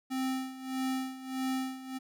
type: tone with tremolo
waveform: square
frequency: 261.6 Hz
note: C4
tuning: in tune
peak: -30 dBFS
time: 0.1-1.99 s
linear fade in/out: 20 ms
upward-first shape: sine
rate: 1.6 Hz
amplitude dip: 80%
effects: none